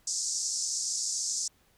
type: band-pass noise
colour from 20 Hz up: pink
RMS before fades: -32 dBFS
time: 0.07-1.48 s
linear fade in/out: 5 ms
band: 5200 to 8000 Hz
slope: 48 dB/octave
effects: pink hiss -66 dBFS RMS until 1.77 s